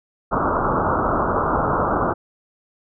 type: low-pass noise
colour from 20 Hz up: white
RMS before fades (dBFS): -20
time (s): 0.31-2.14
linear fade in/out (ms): 20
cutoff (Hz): 1400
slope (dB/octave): 96
effects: none